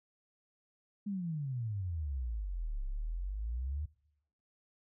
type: exponential two-way sweep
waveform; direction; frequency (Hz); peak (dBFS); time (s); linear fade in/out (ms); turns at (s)
sine; down then up; 210.4 to 32.7 to 77.7; -34; 1.06-3.86; 10; 2.84
effects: noise-tail reverb RT60 0.8 s tail -22 dB re dry